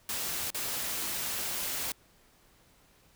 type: noise with dropouts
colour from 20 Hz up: white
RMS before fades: -34 dBFS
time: 0.09-1.92 s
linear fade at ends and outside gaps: 2 ms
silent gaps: 0.504-0.545 s
effects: pink hiss -63 dBFS RMS until 3.15 s